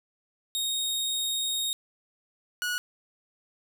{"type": "tone pair in turn", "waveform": "sawtooth", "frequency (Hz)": [3729, 1460.7], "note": ["A#7", "F#6"], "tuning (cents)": [0, -23], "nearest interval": "octave + major third", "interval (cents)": 1623, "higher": "first", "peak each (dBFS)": -24, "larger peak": "neither", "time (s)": [[0.55, 1.73], [2.62, 2.78]], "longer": "first", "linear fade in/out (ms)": 0, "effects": []}